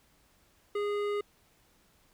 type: tone with hard clipping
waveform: sine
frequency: 411.6 Hz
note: G#4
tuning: 16 cents flat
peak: -31 dBFS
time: 0.75-1.21 s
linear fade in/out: 5 ms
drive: 13 dB
effects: pink hiss -66 dBFS RMS until 2.13 s

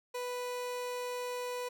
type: tone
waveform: 30% pulse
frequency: 493.9 Hz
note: B4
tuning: in tune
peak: -33 dBFS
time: 0.14-1.69 s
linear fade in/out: 10 ms
effects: none

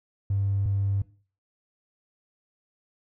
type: tone pair in turn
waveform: triangle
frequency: 99 / 99 Hz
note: G2 / G2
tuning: +18 / +18 cents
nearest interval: unison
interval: 0 cents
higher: neither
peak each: -19 dBFS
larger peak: neither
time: 0.3-0.66 / 0.66-1.02 s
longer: neither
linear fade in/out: 5 ms
effects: noise-tail reverb RT60 0.4 s tail -21 dB re dry + tanh soft clip ceiling -19 dBFS

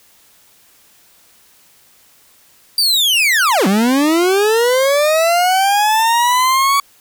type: linear two-way sweep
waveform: 40% pulse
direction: down then up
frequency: 4761 to 184.6 to 1133 Hz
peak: -10 dBFS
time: 2.78-6.8 s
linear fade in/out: 2 ms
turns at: 3.67 s
effects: white hiss -50 dBFS RMS until 7 s

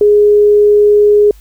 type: tone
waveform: sine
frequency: 415.3 Hz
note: G#4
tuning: in tune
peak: -4 dBFS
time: 0.01-1.31 s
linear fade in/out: 2 ms
effects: added 50 Hz sine -36 dBFS peak until 1.4 s + white hiss -49 dBFS RMS until 1.4 s

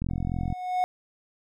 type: click train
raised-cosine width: 5 ms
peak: -17 dBFS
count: 23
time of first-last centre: 0.02-0.526 s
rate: 43.5 Hz
type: tone with exponential growth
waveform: triangle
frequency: 731 Hz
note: F#5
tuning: 21 cents flat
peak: -18 dBFS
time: 0.1-0.84 s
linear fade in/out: 0 ms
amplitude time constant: 160 ms
effects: none

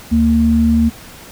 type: tone pair together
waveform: sine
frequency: 76.7 / 229.8 Hz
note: D#2 / A#3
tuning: -24 / -25 cents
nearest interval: octave + perfect fifth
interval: 1899 cents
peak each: -16 / -10 dBFS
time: 0.11-0.9 s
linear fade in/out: 20 ms
effects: pink hiss -37 dBFS RMS until 1.31 s

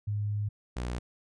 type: tone pair in turn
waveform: sine / sawtooth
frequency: 103.83 / 60.79 Hz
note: G#2 / B1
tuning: 0 / -27 cents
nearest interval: major sixth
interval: 927 cents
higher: first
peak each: -28 dBFS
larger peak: neither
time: 0.07-0.49 / 0.76-0.99 s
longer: first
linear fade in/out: 10 ms
effects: resampled to 22050 Hz

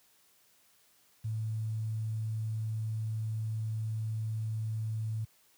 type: tone with quantisation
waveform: sine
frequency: 110 Hz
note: A2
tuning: in tune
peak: -31 dBFS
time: 1.24-5.25 s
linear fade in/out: 10 ms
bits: 10
effects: white hiss -66 dBFS RMS until 5.57 s + high-pass 60 Hz 12 dB/octave

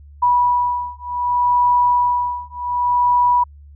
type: beating tone pair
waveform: sine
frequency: 977 / 977.66 Hz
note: B5 / B5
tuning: -19 / -18 cents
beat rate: 0.66 Hz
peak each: -17 dBFS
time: 0.22-3.44 s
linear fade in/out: 10 ms
effects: added 72 Hz sine -39 dBFS peak until 3.75 s

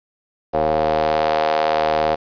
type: ring-modulated tone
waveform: sawtooth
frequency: 77.78 Hz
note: D#2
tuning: in tune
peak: -9 dBFS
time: 0.53-2.16 s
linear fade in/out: 20 ms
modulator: 622 Hz
effects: resampled to 11025 Hz + 8-bit

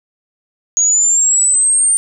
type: linear sweep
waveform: sine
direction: up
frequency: 6645 to 8890 Hz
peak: -9 dBFS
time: 0.77-1.97 s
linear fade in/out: 0 ms
effects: none

